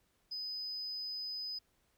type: tone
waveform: sine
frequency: 5010 Hz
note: D#8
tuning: 11 cents sharp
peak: -37 dBFS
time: 0.31-1.59 s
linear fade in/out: 10 ms
effects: tanh soft clip ceiling -34 dBFS + pink hiss -75 dBFS RMS until 1.97 s